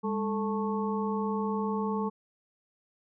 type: harmonic tone with a mistuned harmonic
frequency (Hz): 219.7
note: A3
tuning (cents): -2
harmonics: 1 / 2 / 4 / 5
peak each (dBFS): -30 / -33 / -36 / -37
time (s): 0.03-2.1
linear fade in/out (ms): 20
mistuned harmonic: 1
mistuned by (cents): -130
effects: none